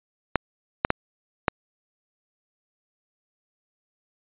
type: clicks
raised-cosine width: 0.5 ms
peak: -3 dBFS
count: 4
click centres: 0.357 / 0.849 / 0.904 / 1.482 s
effects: resampled to 8000 Hz